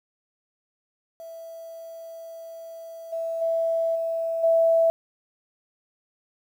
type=tone with level steps; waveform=sine; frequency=659.3 Hz; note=E5; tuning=in tune; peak=-37 / -26 / -21 / -24 / -16 dBFS; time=1.2-4.9 s; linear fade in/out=0 ms; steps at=3.12 / 3.41 / 3.95 / 4.43 s; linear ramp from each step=10 ms; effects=9-bit